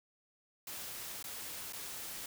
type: noise with dropouts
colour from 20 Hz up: white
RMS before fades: -44 dBFS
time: 0.67-2.26 s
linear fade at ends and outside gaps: 2 ms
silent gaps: 1.227-1.241 / 1.725-1.732 s
effects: none